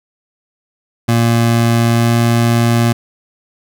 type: tone with pitch glide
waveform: 25% pulse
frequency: 116.54 to 117.22 Hz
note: A#2 to A#2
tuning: 0 to +10 cents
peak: -6 dBFS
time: 1.08-2.93 s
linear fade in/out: 10 ms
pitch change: +10 cents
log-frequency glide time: 1.91-2.08 s
effects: none